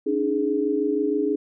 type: tone cluster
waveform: sine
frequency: 281.5 / 307.8 / 417.2 Hz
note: C#4 / D#4 / G#4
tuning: +27 / -19 / +8 cents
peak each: -26 / -25 / -23 dBFS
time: 0.06-1.36 s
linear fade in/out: 10 ms
effects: none